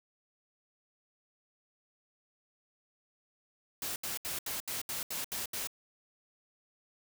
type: noise bursts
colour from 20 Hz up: white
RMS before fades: -37 dBFS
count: 9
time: 3.82-5.672 s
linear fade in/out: 2 ms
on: 140 ms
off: 74 ms
effects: none